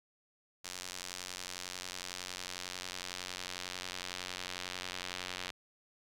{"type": "tone with band-pass filter sweep", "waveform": "sawtooth", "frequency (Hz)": 91, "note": "F#2", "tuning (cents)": -28, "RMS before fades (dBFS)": -43, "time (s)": [0.64, 5.51], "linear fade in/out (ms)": 10, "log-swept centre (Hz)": [6200, 3500], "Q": 1, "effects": []}